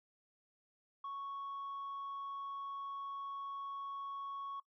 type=tone; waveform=sine; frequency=1108.7 Hz; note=C#6; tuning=in tune; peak=-39 dBFS; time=1.04-4.6 s; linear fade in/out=5 ms; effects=noise-tail reverb RT60 0.1 s tail -22 dB re dry + tanh soft clip ceiling -39 dBFS